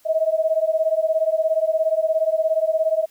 sine beating tone pair, 630 / 647 Hz, D#5 / E5, +21 / -32 cents, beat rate 17 Hz, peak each -20 dBFS, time 0.05-3.06 s, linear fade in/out 20 ms, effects white hiss -57 dBFS RMS until 3.1 s

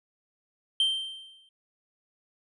triangle tone with exponential decay, 3136 Hz, G7, in tune, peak -18 dBFS, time 0.8-1.49 s, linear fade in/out 2 ms, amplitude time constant 150 ms, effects resampled to 24000 Hz

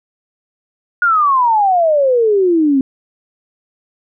sine exponential sweep, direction down, 1456 to 260.6 Hz, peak -9 dBFS, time 1.02-2.81 s, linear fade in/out 2 ms, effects none

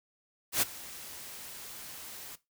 white noise with ADSR envelope, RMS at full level -25 dBFS, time 0.52-2.36 s, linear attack 100 ms, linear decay 18 ms, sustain -20 dB, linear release 12 ms, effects noise-tail reverb RT60 0.2 s tail -17 dB re dry

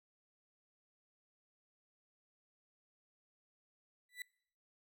35% pulse tone with exponential growth, 1975.5 Hz, B6, in tune, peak -37 dBFS, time 4.09-4.22 s, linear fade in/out 2 ms, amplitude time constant 27 ms, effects noise-tail reverb RT60 0.6 s tail -24 dB re dry

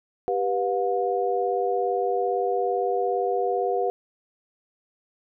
sine tone cluster, 393.1 / 490.7 / 717 Hz, G4 / B4 / F5, +5 / -11 / +45 cents, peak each -26 dBFS, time 0.28-3.9 s, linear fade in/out 0 ms, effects none

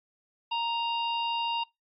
harmonic tone with a mistuned harmonic, 932.3 Hz, A#5, in tune, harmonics 1 / 3 / 4 / 5, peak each -29 / -32 / -40 / -47 dBFS, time 0.51-1.64 s, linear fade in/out 10 ms, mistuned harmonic 5, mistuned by +42 cents, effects noise-tail reverb RT60 0.2 s tail -24 dB re dry + AAC 48 kbps

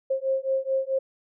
sine beating tone pair, 531 / 535.6 Hz, C5 / C5, +25 / +40 cents, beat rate 4.6 Hz, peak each -26 dBFS, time 0.1-0.99 s, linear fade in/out 10 ms, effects none

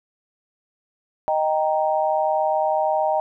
sine chord, Eb major, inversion none, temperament equal, 622.3 / 784 / 932.3 Hz, Eb5 / G5 / Bb5, 0 / 0 / 0 cents, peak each -21 / -22 / -25 dBFS, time 1.28-3.2 s, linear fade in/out 0 ms, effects none

